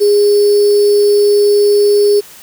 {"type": "tone with sample-and-hold", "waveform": "sine", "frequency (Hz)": 410.4, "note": "G#4", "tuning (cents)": -21, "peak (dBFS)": -6, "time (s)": [0, 2.21], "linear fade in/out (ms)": 20, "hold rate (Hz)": 4900, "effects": ["white hiss -37 dBFS RMS until 2.42 s"]}